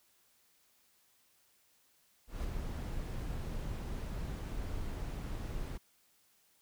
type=noise with ADSR envelope; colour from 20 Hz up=brown; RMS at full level=-35 dBFS; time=2.27-5.78 s; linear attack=170 ms; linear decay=11 ms; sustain=-4 dB; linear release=14 ms; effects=white hiss -70 dBFS RMS until 6.61 s